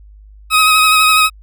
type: tone with vibrato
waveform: 20% pulse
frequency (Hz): 1266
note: D#6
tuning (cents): +30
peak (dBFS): -3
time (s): 0.5-1.3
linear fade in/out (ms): 50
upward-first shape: sine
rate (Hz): 12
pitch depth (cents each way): 22
effects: added 51 Hz sine -37 dBFS peak until 1.42 s